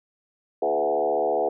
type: tone with frequency modulation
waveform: sine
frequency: 578 Hz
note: D5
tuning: 28 cents flat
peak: -20 dBFS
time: 0.62-1.49 s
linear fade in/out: 5 ms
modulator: 74.7 Hz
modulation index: 2.7
effects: none